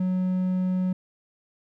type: tone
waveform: triangle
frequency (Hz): 184.3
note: F#3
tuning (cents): -7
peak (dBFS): -20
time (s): 0-0.93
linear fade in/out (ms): 5
effects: none

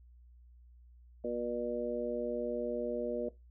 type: harmonic tone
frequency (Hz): 120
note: B2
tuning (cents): -49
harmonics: 2 / 3 / 4 / 5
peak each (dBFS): -40 / -40 / -37 / -38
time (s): 1.24-3.29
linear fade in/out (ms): 5
effects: noise-tail reverb RT60 0.2 s tail -18 dB re dry + added 60 Hz sine -55 dBFS peak until 3.5 s

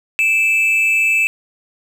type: tone pair together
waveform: triangle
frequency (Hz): 2349 / 2628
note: D7 / E7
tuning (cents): 0 / -6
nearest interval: major second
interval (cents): 194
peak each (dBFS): -19 / -11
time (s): 0.19-1.27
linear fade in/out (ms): 0
effects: none

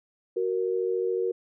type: tone pair together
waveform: sine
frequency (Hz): 372.4 / 466.2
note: F#4 / A#4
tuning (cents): +11 / 0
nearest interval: major third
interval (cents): 389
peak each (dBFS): -27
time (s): 0.36-1.32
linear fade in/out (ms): 10
effects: none

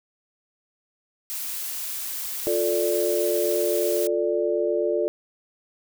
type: noise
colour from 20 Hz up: blue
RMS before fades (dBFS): -31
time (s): 1.3-4.07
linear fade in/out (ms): 0
type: chord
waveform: sine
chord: D minor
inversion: first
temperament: just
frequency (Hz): 352.4 / 440.5 / 587.3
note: F4 / A4 / D5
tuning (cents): +16 / +2 / 0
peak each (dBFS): -25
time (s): 2.47-5.08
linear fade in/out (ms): 0
effects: none

